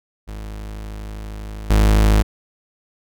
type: tone with level steps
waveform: 40% pulse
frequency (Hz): 52.5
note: G#1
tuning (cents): +19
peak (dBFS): -28 / -10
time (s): 0.27-2.23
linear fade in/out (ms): 20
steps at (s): 1.7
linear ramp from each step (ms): 5
effects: none